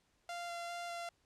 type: tone with vibrato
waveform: sawtooth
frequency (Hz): 691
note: F5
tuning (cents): -19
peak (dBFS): -37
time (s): 0.29-1.09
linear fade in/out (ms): 2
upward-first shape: square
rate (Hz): 2.5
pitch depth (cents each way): 8
effects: pink hiss -75 dBFS RMS until 1.25 s + low-pass 9000 Hz 12 dB/octave